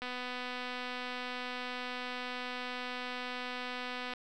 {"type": "click train", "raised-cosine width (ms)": 0.3, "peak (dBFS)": -24, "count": 1026, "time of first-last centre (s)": [0.02, 4.136], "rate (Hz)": 249, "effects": []}